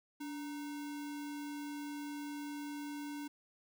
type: tone with sample-and-hold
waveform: sine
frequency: 290 Hz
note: D4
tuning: 22 cents flat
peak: -40 dBFS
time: 0.2-3.28 s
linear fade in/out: 10 ms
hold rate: 1225 Hz
effects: none